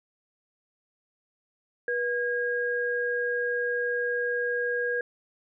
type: tone pair together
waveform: sine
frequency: 485 / 1631.3 Hz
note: B4 / G#6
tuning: -31 / -31 cents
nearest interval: octave + major sixth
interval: 2100 cents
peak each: -28 dBFS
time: 1.88-5.01 s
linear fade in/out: 2 ms
effects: none

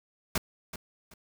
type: noise with echo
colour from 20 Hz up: pink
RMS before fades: -27 dBFS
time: 0.35-0.38 s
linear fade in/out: 5 ms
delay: 380 ms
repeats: 2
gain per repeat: -12 dB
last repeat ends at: 1.14 s
effects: none

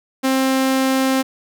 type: tone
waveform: sawtooth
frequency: 264.5 Hz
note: C4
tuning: 19 cents sharp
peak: -11 dBFS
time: 0.23-1.23 s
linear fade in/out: 20 ms
effects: none

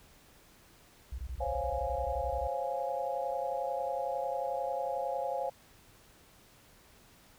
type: tone bursts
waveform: sine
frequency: 62.5 Hz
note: B1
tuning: 21 cents sharp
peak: -35 dBFS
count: 16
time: 1.12-2.474 s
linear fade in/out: 5 ms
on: 64 ms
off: 22 ms
type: chord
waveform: sine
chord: Db major seventh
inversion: third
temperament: equal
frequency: 523.3 / 554.4 / 698.5 / 830.6 Hz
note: C5 / Db5 / F5 / Ab5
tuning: 0 / 0 / 0 / 0 cents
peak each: -37 dBFS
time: 1.4-5.5 s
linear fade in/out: 10 ms
effects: pink hiss -60 dBFS RMS until 7.38 s

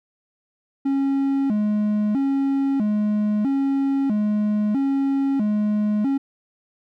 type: tone with vibrato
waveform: triangle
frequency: 240 Hz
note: B3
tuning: 49 cents flat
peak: -16 dBFS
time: 0.85-6.18 s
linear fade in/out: 10 ms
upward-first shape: square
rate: 0.77 Hz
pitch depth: 230 cents each way
effects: none

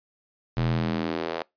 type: tone with high-pass filter sweep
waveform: square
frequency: 41.29 Hz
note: E1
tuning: 4 cents sharp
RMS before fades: -27 dBFS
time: 0.57-1.42 s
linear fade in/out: 0 ms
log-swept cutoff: 91 to 570 Hz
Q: 1.8
effects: noise-tail reverb RT60 0.2 s tail -25 dB re dry + resampled to 11025 Hz

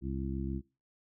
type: harmonic tone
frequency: 67 Hz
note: C2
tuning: 42 cents sharp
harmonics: 1 / 2 / 3 / 4 / 5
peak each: -37 / -39 / -39 / -43 / -41 dBFS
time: 0.01-0.62 s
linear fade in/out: 50 ms
effects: noise-tail reverb RT60 0.3 s tail -22 dB re dry

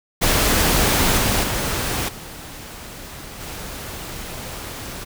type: noise with level steps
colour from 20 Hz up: pink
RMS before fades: -17 / -19 / -23 / -36 / -32 dBFS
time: 0.21-5.05 s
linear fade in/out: 20 ms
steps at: 1.17 / 1.43 / 2.08 / 3.4 s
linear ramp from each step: 10 ms
effects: none

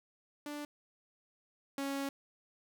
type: tone pair in turn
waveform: sawtooth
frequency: 293.7 / 276.3 Hz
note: D4 / C#4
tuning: 0 / -6 cents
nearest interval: minor second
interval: 106 cents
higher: first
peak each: -36 / -31 dBFS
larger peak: second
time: 0.46-0.65 / 1.78-2.09 s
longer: second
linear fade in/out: 2 ms
effects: none

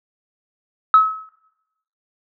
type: tone with exponential decay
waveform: sine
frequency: 1288 Hz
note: E6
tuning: 41 cents flat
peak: -4 dBFS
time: 0.94-1.29 s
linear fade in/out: 1 ms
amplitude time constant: 74 ms
effects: noise-tail reverb RT60 1.0 s tail -22 dB re dry + tanh soft clip ceiling -1 dBFS

